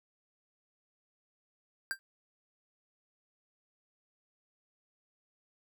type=tone with exponential decay; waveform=square; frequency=1577 Hz; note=G6; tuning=10 cents sharp; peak=-28 dBFS; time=1.91-1.99 s; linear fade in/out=0 ms; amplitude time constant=16 ms; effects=none